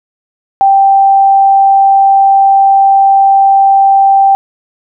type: tone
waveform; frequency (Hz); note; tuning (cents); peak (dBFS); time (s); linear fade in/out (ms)
sine; 784; G5; 0; -3; 0.61-4.35; 0
effects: none